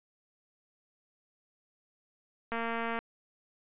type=click train; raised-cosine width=0.5 ms; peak=-20 dBFS; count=109; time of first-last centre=2.52-2.99 s; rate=230 Hz; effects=resampled to 8000 Hz